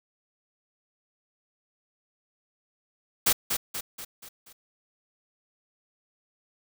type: noise with echo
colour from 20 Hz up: white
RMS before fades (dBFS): -21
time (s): 3.26-3.33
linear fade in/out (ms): 10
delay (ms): 240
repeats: 5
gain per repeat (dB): -6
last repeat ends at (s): 4.53
effects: none